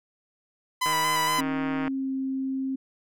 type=tone with vibrato; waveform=sawtooth; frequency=1000 Hz; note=B5; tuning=21 cents sharp; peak=-19 dBFS; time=0.81-1.41 s; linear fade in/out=10 ms; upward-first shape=square; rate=4.3 Hz; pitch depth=21 cents each way
type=click train; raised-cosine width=0.5 ms; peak=-18 dBFS; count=160; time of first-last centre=0.86-1.879 s; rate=156 Hz
type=tone with pitch glide; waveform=sine; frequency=271.3 to 266 Hz; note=C#4 to C4; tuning=-37 to +29 cents; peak=-26 dBFS; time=1.38-2.76 s; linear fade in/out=10 ms; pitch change=-34 cents; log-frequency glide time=1.7-2.13 s
effects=none